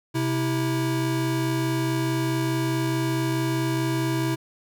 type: tone pair together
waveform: square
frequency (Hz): 130.5 / 326.8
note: C3 / E4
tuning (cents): -4 / -15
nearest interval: octave + major third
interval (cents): 1589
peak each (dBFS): -26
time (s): 0.14-4.36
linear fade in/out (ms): 20
effects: none